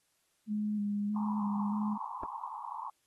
sine tone with vibrato, 207.7 Hz, G#3, in tune, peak -30 dBFS, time 0.47-1.98 s, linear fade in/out 50 ms, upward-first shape square, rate 1.6 Hz, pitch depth 23 cents each way
pink band-pass noise, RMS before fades -41 dBFS, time 1.16-2.9 s, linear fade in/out 2 ms, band 840 to 1100 Hz, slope 96 dB/octave
clicks, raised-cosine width 1 ms, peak -28 dBFS, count 2, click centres 2.233 / 2.236 s
effects white hiss -75 dBFS RMS until 3.06 s + AAC 32 kbps

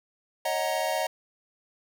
square chord, D# minor seventh, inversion third, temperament equal with one note detuned, 554.4 / 630.2 / 740 / 932.3 Hz, C#5 / D#5 / F#5 / A#5, 0 / +22 / 0 / 0 cents, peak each -34 / -30 / -32 / -34 dBFS, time 0.45-1.07 s, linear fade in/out 5 ms, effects none

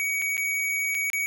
square tone with dropouts, 2256 Hz, C#7, 30 cents sharp, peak -25 dBFS, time 0-1.26 s, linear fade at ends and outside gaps 0 ms, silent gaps 0.217-0.221 / 0.369-0.378 / 0.946-0.95 / 1.101-1.132 s, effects none

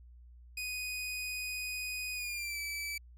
sawtooth tone with pitch glide, 2489 to 2309 Hz, D#7 to D7, 0 to -30 cents, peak -33 dBFS, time 0.57-2.98 s, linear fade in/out 5 ms, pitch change -130 cents, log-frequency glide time 2.14-2.59 s, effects added 60 Hz sine -52 dBFS peak until 3.17 s

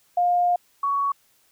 sine tone pair in turn, 708 / 1120.3 Hz, F5 / C#6, +23 / +18 cents, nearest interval minor sixth, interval 795 cents, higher second, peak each -17 / -20 dBFS, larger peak first, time 0.17-0.56 / 0.83-1.12 s, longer first, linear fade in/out 5 ms, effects white hiss -62 dBFS RMS until 1.51 s

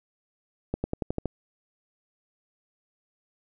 accelerating click train, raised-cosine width 2 ms, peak -14 dBFS, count 7, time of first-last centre 0.74-1.257 s, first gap 100 ms, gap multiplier 0.94, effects none

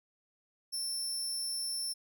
25% pulse tone, 5370 Hz, E8, 31 cents sharp, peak -29 dBFS, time 0.72-1.94 s, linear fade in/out 20 ms, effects none

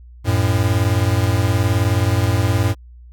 square beating tone pair, 92.5 / 111.5 Hz, F#2 / A2, 0 / +23 cents, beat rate 19 Hz, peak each -18 dBFS, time 0.24-2.75 s, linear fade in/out 50 ms, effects added 60 Hz sine -38 dBFS peak until 3.12 s

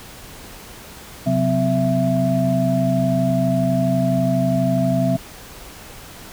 sine tone cluster, 131.2 / 183.3 / 255.7 / 664 Hz, C3 / F#3 / C4 / E5, +5 / -16 / -40 / +12 cents, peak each -21 dBFS, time 1.26-5.17 s, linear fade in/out 10 ms, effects pink hiss -39 dBFS RMS until 6.32 s

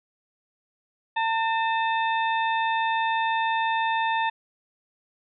harmonic tone with a mistuned harmonic, 900 Hz, A5, 39 cents sharp, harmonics 1 / 2 / 3 / 4, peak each -23 / -29 / -33 / -35 dBFS, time 1.16-4.3 s, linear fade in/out 10 ms, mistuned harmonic 3, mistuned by -56 cents, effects none

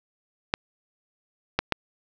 clicks, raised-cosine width 0.3 ms, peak -5 dBFS, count 3, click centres 0.539 / 1.59 / 1.723 s, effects resampled to 16000 Hz + 7-bit

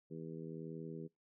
harmonic tone, 81 Hz, E2, 30 cents flat, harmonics 2 / 3 / 4 / 5 / 6, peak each -47 / -51 / -51 / -50 / -55 dBFS, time 0.1-1.08 s, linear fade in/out 20 ms, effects noise-tail reverb RT60 0.2 s tail -25 dB re dry

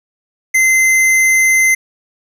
square tone, 2068 Hz, C7, 21 cents flat, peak -9 dBFS, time 0.54-1.75 s, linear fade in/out 10 ms, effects resampled to 32000 Hz + 8-bit

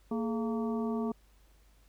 harmonic tone with a mistuned harmonic, 229.5 Hz, A#3, 27 cents flat, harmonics 1 / 2 / 3 / 4 / 5, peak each -31 / -36 / -43 / -45 / -45 dBFS, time 0.11-1.12 s, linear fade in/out 5 ms, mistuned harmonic 2, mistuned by -130 cents, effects added 50 Hz sine -60 dBFS peak until 1.88 s + pink hiss -68 dBFS RMS until 1.88 s

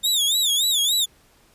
sawtooth tone with vibrato, 3594 Hz, A7, 36 cents sharp, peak -15 dBFS, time 0.03-1.06 s, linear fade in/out 20 ms, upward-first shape sine, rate 3.5 Hz, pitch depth 160 cents each way, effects pink hiss -57 dBFS RMS until 1.54 s + resampled to 32000 Hz

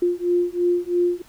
sine beating tone pair, 350.4 / 353.4 Hz, F4 / F4, +6 / +21 cents, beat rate 3 Hz, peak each -21 / -21 dBFS, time 0.02-1.22 s, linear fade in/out 5 ms, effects pink hiss -52 dBFS RMS until 1.28 s

